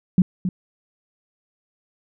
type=tone with echo; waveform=sine; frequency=183.1 Hz; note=F#3; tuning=18 cents flat; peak=-10 dBFS; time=0.18-0.22 s; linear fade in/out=2 ms; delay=270 ms; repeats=1; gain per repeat=-9 dB; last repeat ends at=0.49 s; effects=none